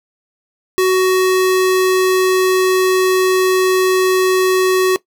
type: tone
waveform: square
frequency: 372.9 Hz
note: F#4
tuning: 14 cents sharp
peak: -11 dBFS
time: 0.78-4.96 s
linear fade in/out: 0 ms
effects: noise-tail reverb RT60 0.1 s tail -18 dB re dry